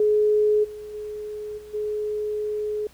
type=tone with level steps; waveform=sine; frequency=422.6 Hz; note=G#4; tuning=30 cents sharp; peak=-16 / -34 / -30 / -39 / -24 dBFS; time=0-2.87 s; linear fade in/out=2 ms; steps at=0.63 / 0.93 / 1.57 / 1.73 s; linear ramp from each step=20 ms; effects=added 60 Hz sine -54 dBFS peak until 2.93 s + pink hiss -54 dBFS RMS until 2.93 s